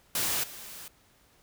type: noise with level steps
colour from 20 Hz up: white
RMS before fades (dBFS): -29 / -44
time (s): 0.15-0.88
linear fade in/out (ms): 2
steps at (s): 0.43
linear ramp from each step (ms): 10
effects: pink hiss -63 dBFS RMS until 1.42 s